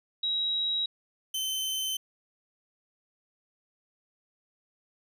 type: tone pair in turn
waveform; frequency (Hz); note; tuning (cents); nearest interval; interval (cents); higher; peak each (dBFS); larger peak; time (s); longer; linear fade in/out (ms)
sine / sawtooth; 3845 / 3073; B7 / G7; -47 / -35; major third; 388; first; -26; neither; 0.23-0.86 / 1.34-1.97; neither; 5
effects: none